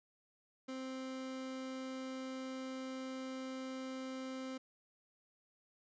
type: tone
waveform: 30% pulse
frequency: 261.6 Hz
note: C4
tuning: in tune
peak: -39 dBFS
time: 0.68-4.58 s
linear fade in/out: 10 ms
effects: resampled to 16000 Hz